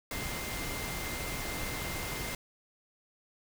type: tone in noise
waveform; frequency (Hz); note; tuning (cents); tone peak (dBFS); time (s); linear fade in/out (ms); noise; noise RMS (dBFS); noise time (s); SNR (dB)
sine; 2093; C7; 0; -43; 0.11-2.35; 2; pink; -37; 0.11-2.35; -9
effects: none